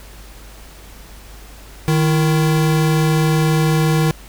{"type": "tone pair together", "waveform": "square", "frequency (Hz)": [155.56, 335.4], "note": ["D#3", "E4"], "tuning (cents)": [0, 30], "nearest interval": "octave + minor second", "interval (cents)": 1330, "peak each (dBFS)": [-14, -23], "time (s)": [1.88, 4.11], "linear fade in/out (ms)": 0, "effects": ["added 50 Hz sine -38 dBFS peak until 4.28 s", "pink hiss -42 dBFS RMS until 4.28 s"]}